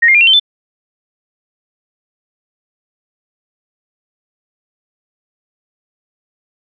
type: tone with pitch steps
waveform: sine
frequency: 1864.7 / 2117 / 2404 / 2730 / 3100 / 3520 Hz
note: A#6 / C7 / D7 / F7 / G7 / A7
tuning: 0 / +20 / +40 / -40 / -20 / 0 cents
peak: -5 dBFS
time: 0.02-0.398 s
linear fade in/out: 10 ms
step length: 63 ms
effects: none